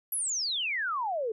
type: exponential sweep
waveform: sine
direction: down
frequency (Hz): 11840 to 420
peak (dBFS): -28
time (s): 0.12-1.32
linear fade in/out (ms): 5
effects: none